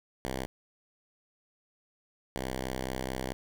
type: tone pair in turn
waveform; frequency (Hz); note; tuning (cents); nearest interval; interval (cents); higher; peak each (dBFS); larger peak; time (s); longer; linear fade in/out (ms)
5% pulse; 65 / 64.63; C2 / C2; -11 / -21; unison; 10; first; -22; neither; 0.25-0.46 / 2.36-3.33; second; 0
effects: none

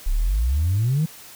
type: exponential sweep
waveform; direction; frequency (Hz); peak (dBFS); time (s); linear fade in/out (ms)
sine; up; 31.36 to 166.9; -16; 0.06-1.06; 10
effects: tanh soft clip ceiling -14 dBFS + white hiss -43 dBFS RMS until 1.35 s

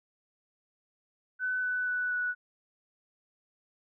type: tone with pitch steps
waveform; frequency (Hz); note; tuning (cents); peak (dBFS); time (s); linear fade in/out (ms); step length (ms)
sine; 1506 / 1495.6 / 1485.3 / 1475; F#6 / F#6 / F#6 / F#6; +30 / +18 / +6 / -6; -28; 1.39-2.35; 50; 240
effects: none

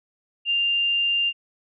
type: tone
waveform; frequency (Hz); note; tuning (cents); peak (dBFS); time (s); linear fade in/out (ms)
sine; 2794; F7; 0; -19; 0.45-1.33; 50
effects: none

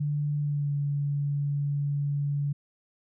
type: tone with pitch glide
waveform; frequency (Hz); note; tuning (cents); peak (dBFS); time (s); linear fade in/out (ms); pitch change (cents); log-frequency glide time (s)
sine; 146.8 to 143.28; D3 to D3; 0 to -42; -25; 0-2.53; 10; -42; 0.39-0.73
effects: none

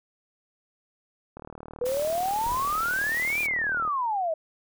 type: click train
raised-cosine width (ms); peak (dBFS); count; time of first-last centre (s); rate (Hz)
1; -26; 97; 1.37-3.877; 38.3
type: exponential two-way sweep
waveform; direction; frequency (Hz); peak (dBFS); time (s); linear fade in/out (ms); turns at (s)
sine; up then down; 478.2 to 2439 to 619; -24; 1.81-4.34; 5; 3.41
type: high-pass noise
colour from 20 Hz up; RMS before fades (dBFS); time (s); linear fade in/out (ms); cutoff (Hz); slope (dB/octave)
white; -39; 1.85-3.47; 10; 220; 24
type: noise with exponential decay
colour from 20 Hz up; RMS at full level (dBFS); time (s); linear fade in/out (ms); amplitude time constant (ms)
brown; -37; 2.46-3.52; 2; 230
effects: none

